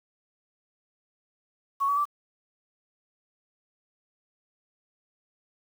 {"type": "tone with pitch steps", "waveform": "sine", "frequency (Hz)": [1108, 1137.2, 1167.1], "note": ["C#6", "C#6", "D6"], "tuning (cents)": [-1, 44, -11], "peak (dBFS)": -22, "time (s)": [1.8, 2.055], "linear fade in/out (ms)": 20, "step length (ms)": 85, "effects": ["8-bit"]}